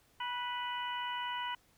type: harmonic tone with a mistuned harmonic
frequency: 493.9 Hz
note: B4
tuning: in tune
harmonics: 2 / 3 / 4 / 5 / 6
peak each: -37 / -44 / -45 / -50 / -42 dBFS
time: 0.2-1.55 s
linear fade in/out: 5 ms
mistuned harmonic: 2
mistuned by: -22 cents
effects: pink hiss -68 dBFS RMS until 1.77 s